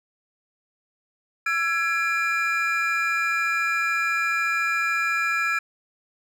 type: tone cluster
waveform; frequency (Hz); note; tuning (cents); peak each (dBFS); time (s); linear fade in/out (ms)
triangle; 1343 / 1669 / 2387; E6 / G#6 / D7; +32 / +8 / +28; -24; 1.46-5.59; 5
effects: none